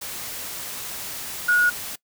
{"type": "tone in noise", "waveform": "sine", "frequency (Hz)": 1449, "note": "F#6", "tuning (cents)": -37, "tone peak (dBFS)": -15, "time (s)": [1.48, 1.7], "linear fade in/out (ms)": 10, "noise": "white", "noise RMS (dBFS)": -33, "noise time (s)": [0.01, 1.96], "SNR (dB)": 15, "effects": ["noise-tail reverb RT60 0.1 s tail -22 dB re dry"]}